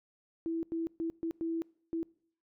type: tone bursts at uneven times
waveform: sine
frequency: 329.6 Hz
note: E4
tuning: in tune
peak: -31 dBFS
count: 6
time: 0.46-0.63 / 0.72-0.87 / 1-1.1 / 1.23-1.31 / 1.41-1.62 / 1.93-2.03 s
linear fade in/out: 0 ms
effects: noise-tail reverb RT60 0.6 s tail -25 dB re dry